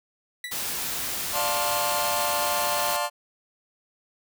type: tone with exponential decay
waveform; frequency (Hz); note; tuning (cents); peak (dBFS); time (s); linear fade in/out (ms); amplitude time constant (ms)
30% pulse; 1962; B6; -12; -26; 0.44-0.67; 2; 49
type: noise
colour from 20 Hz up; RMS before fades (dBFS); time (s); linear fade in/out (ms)
white; -30; 0.51-2.97; 10
type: chord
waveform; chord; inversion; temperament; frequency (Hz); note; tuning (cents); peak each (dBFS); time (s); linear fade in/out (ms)
sawtooth; D minor seventh; none; just; 587.3 / 704.8 / 881 / 1057.2; D5 / F5 / A5 / C6; 0 / +16 / +2 / +18; -26; 1.32-3.1; 50
effects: none